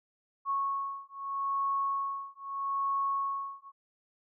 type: beating tone pair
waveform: sine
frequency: 1102 / 1102.79 Hz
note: C#6 / C#6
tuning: -11 / -9 cents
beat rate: 0.79 Hz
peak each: -33 / -33 dBFS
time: 0.45-3.72 s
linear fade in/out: 50 ms
effects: none